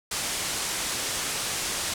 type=low-pass noise; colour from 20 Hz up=white; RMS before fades=-30 dBFS; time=0.11-1.94 s; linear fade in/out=5 ms; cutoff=9700 Hz; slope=24 dB/octave; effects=none